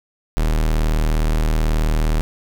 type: tone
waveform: 45% pulse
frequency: 38.89 Hz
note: D#1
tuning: in tune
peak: -15 dBFS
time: 0.37-2.21 s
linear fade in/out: 0 ms
effects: 7-bit